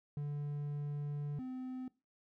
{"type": "tone pair in turn", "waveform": "triangle", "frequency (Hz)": [145.7, 256.3], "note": ["D3", "C4"], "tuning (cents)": [-13, -36], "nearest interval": "minor seventh", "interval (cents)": 977, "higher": "second", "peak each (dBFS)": [-34, -38], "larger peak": "first", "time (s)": [[0.17, 1.39], [1.39, 1.88]], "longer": "first", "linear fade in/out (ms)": 2, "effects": ["noise-tail reverb RT60 0.3 s tail -21 dB re dry"]}